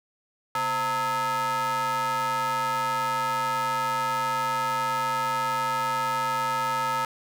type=ring-modulated tone; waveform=square; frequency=192.6 Hz; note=G3; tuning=30 cents flat; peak=-22 dBFS; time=0.55-7.05 s; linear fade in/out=2 ms; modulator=1100 Hz; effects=none